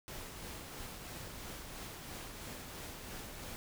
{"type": "noise with tremolo", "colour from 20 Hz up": "pink", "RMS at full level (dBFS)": -45, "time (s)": [0.08, 3.56], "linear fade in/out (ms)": 0, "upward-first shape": "triangle", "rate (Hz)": 3, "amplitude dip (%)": 35, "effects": []}